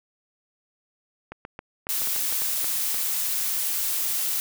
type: clicks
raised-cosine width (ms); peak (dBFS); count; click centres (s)
0.5; -21; 11; 1.32 / 1.451 / 1.591 / 1.869 / 2.019 / 2.073 / 2.162 / 2.325 / 2.42 / 2.644 / 2.944
type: noise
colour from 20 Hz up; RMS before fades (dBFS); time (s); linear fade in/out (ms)
blue; -26; 1.89-4.4; 0
effects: none